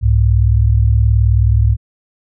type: tone pair together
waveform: sine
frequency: 66.33 / 105.3 Hz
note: C2 / G#2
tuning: +24 / +24 cents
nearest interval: minor sixth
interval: 800 cents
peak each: -11 dBFS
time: 0.01-1.77 s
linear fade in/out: 50 ms
effects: none